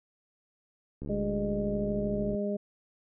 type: click train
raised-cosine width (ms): 3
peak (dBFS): -26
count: 97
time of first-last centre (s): 1.02-2.348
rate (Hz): 72.3
type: harmonic tone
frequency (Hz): 203.9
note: G#3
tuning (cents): -32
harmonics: 1 / 2 / 3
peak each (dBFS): -31 / -34 / -34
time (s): 1.09-2.57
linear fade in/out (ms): 10
effects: none